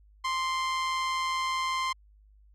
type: tone with amplitude modulation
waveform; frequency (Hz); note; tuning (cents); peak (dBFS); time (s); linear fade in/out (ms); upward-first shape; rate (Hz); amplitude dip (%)
sawtooth; 1046.5; C6; 0; -22; 0.24-1.93; 10; sine; 165; 30
effects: added 51 Hz sine -55 dBFS peak until 2.54 s + low-pass 6000 Hz 12 dB/octave